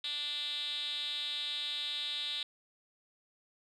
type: tone with band-pass filter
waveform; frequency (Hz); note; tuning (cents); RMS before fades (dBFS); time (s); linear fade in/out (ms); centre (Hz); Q
5% pulse; 293.7; D4; 0; -37; 0.04-2.43; 2; 3700; 9.5
effects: none